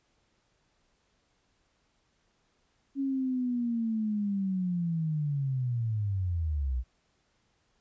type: linear sweep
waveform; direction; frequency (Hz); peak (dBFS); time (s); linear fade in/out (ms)
sine; down; 277.2 to 58.27; -27; 2.95-6.84; 50
effects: pink hiss -72 dBFS RMS until 7.8 s + resampled to 16000 Hz